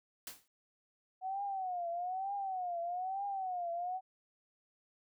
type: noise with exponential decay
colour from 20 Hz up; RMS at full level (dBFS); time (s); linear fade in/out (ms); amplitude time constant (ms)
white; -42; 0.27-0.48; 1; 45
type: tone with vibrato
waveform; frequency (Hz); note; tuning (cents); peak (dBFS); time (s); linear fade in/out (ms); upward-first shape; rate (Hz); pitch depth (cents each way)
sine; 740; F#5; 0; -35; 1.21-4.01; 50; triangle; 1.1; 160
effects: none